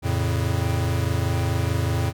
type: chord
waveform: square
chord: F augmented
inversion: none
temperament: equal with one note detuned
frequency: 87.31 / 112.05 / 138.59 Hz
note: F2 / A2 / C#3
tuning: 0 / +32 / 0 cents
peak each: -25 / -25 / -29 dBFS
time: 0.02-2.13 s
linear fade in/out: 50 ms
effects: none